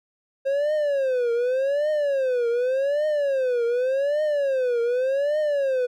triangle tone with vibrato, 535 Hz, C5, 38 cents sharp, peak -18 dBFS, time 0.45-5.87 s, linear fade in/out 20 ms, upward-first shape triangle, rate 0.86 Hz, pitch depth 250 cents each way, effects none

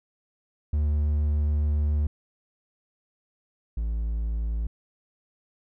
triangle tone pair in turn, 74.4 / 55.63 Hz, D2 / A1, +23 / +20 cents, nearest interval perfect fourth, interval 503 cents, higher first, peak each -19 / -23 dBFS, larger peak first, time 0.73-2.07 / 3.77-4.67 s, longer first, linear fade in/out 5 ms, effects none

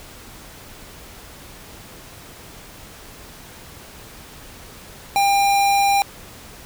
square tone, 799 Hz, G5, 33 cents sharp, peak -15 dBFS, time 5.16-6.02 s, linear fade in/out 0 ms, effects pink hiss -41 dBFS RMS until 6.65 s

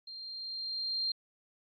sine tone with level ramp, 4186 Hz, C8, in tune, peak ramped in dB -43 to -29 dBFS, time 0.07-1.12 s, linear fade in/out 5 ms, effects AAC 32 kbps

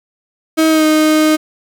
35% pulse tone with pitch glide, 318.2 to 309.9 Hz, D#4 to D#4, +39 to -7 cents, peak -7 dBFS, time 0.57-1.37 s, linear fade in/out 20 ms, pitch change -46 cents, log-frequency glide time 0.69-0.85 s, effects 8-bit

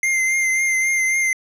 square tone with vibrato, 2093 Hz, C7, in tune, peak -17 dBFS, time 0.03-1.33 s, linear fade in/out 2 ms, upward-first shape triangle, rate 3.7 Hz, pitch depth 31 cents each way, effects low-pass 11000 Hz 12 dB/octave

